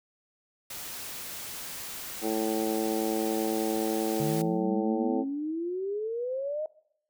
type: noise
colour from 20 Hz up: white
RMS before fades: -39 dBFS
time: 0.7-4.42 s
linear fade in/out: 5 ms
type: harmonic tone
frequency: 110 Hz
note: A2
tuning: in tune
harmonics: 2 / 3 / 4 / 5 / 6 / 7 / 8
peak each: -35 / -30 / -32 / -36 / -45 / -36 / -46 dBFS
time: 2.21-5.25 s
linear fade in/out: 50 ms
type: exponential sweep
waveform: sine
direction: up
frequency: 144.9 to 630 Hz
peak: -29 dBFS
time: 4.2-6.66 s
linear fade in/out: 2 ms
effects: noise-tail reverb RT60 0.7 s tail -21 dB re dry